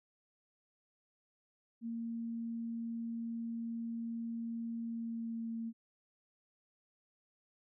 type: tone with pitch glide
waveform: sine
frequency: 230.6 to 228 Hz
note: A#3 to A#3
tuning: -19 to -38 cents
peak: -37 dBFS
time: 1.81-5.73 s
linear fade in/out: 50 ms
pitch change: -19 cents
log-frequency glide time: 4.84-5.52 s
effects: none

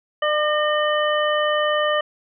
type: harmonic tone with a mistuned harmonic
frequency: 600 Hz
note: D5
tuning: 37 cents sharp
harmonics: 1 / 2 / 3 / 5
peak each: -20 / -23 / -25 / -27 dBFS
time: 0.22-2.01 s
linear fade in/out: 5 ms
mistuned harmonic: 3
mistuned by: +34 cents
effects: none

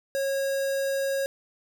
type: tone with notch filter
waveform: square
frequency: 546 Hz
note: C#5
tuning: 26 cents flat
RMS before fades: -27 dBFS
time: 0.15-1.26 s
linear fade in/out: 0 ms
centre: 3000 Hz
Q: 2
effects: none

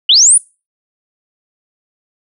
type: linear sweep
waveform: sine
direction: up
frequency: 2804 to 10010 Hz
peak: -4 dBFS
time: 0.09-0.38 s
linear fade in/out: 5 ms
effects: noise-tail reverb RT60 0.3 s tail -24 dB re dry

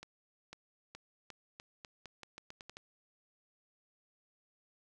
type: accelerating click train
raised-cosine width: 0.2 ms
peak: -30 dBFS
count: 13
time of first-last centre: 0.03-2.769 s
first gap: 500 ms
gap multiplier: 0.84
effects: none

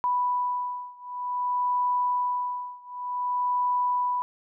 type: beating tone pair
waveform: sine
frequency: 987.8 / 988.34 Hz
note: B5 / B5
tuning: 0 / +1 cents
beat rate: 0.54 Hz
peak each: -27 / -28 dBFS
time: 0.04-4.22 s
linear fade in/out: 0 ms
effects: none

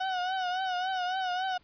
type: tone with vibrato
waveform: 35% pulse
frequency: 740 Hz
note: F#5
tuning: in tune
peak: -27 dBFS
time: 0-1.58 s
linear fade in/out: 10 ms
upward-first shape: triangle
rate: 3.6 Hz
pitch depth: 71 cents each way
effects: pink hiss -65 dBFS RMS until 1.63 s + resampled to 11025 Hz

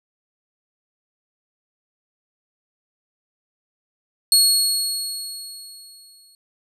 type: tone with exponential decay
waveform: 25% pulse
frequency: 4333 Hz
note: C#8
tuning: 40 cents flat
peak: -6 dBFS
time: 4.32-6.35 s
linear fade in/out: 1 ms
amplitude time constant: 440 ms
effects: none

